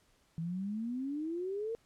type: exponential sweep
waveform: sine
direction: up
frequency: 160.2 to 466.2 Hz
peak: -34 dBFS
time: 0.38-1.75 s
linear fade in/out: 0 ms
effects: pink hiss -70 dBFS RMS until 1.85 s + low-pass 11000 Hz 12 dB/octave